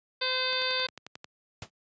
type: harmonic tone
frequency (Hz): 514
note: C5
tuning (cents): -31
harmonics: 1 / 2 / 3 / 4 / 5 / 6 / 7 / 8 / 9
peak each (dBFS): -35 / -37 / -35 / -38 / -36 / -43 / -32 / -39 / -33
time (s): 0.21-0.87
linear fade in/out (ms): 10
type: click train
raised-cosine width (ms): 0.2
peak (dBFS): -24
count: 9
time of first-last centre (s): 0.53-1.244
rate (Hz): 11.2
type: noise with exponential decay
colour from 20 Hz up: pink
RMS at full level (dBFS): -34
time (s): 1.62-1.7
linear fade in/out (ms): 2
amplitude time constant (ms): 17
effects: high-pass 100 Hz 12 dB/octave + resampled to 16000 Hz